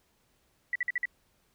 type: tone bursts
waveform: sine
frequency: 1962 Hz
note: B6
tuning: 12 cents flat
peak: -26 dBFS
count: 5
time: 0.73-1.055 s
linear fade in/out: 2 ms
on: 25 ms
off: 50 ms
effects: pink hiss -70 dBFS RMS until 1.54 s